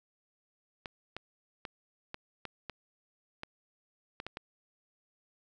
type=clicks; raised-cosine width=0.3 ms; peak=-23 dBFS; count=10; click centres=0.858 / 1.166 / 1.652 / 2.144 / 2.453 / 2.697 / 3.434 / 4.201 / 4.266 / 4.371 s; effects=none